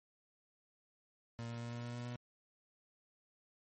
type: tone with pitch steps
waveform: 30% pulse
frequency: 116.7 / 117.51 / 118.33 / 119.15 / 119.98 / 120.82 / 121.66 Hz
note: A#2 / A#2 / A#2 / A#2 / B2 / B2 / B2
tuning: +2 / +14 / +26 / +38 / -50 / -38 / -26 cents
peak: -39 dBFS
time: 1.39-2.16 s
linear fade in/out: 0 ms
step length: 110 ms
effects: MP3 32 kbps